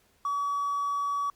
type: tone with hard clipping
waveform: triangle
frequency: 1138 Hz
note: C#6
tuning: 45 cents sharp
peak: -27 dBFS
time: 0.25-1.3 s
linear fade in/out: 2 ms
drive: 4 dB
effects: pink hiss -66 dBFS RMS until 1.35 s + Opus 48 kbps